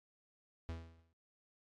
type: tone with exponential decay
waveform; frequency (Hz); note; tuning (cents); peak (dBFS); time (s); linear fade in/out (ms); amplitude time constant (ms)
45% pulse; 82.5; E2; +2; -38; 0.69-1.13; 0; 95
effects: low-pass 5000 Hz 12 dB/octave + AAC 48 kbps